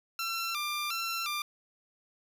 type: tone with vibrato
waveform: 15% pulse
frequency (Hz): 1269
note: D#6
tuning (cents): +34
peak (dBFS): -25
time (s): 0.19-1.42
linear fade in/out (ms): 2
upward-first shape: square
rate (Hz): 1.4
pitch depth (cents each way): 110
effects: none